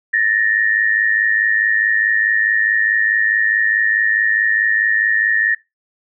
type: tone pair together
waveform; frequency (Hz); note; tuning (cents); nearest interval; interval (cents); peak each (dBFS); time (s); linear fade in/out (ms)
sine; 1760 / 1864.7; A6 / A#6; 0 / 0; minor second; 100; -16; 0.13-5.55; 10
effects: noise-tail reverb RT60 0.2 s tail -19 dB re dry